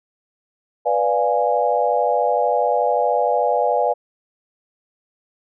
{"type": "chord", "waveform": "sine", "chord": "B diminished seventh", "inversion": "none", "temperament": "equal", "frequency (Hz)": [493.9, 587.3, 698.5, 830.6], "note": ["B4", "D5", "F5", "Ab5"], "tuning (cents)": [0, 0, 0, 0], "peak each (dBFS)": -21, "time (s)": [0.85, 3.94], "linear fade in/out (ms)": 20, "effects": []}